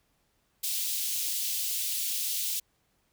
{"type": "high-pass noise", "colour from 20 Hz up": "white", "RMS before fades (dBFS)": -31, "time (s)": [0.63, 2.6], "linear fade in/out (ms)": 10, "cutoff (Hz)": 2900, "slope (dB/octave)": 24, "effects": ["pink hiss -72 dBFS RMS until 3.12 s"]}